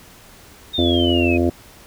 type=exponential sweep; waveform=sine; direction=down; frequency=3729 to 2481 Hz; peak=-21 dBFS; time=0.73-1.38 s; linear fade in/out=20 ms
type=harmonic tone; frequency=86 Hz; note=F2; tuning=26 cents flat; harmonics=1 / 3 / 4 / 5 / 6 / 7 / 8; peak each=-21 / -19 / -19 / -29 / -30 / -26 / -29 dBFS; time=0.78-1.5 s; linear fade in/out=5 ms
effects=pink hiss -45 dBFS RMS until 1.86 s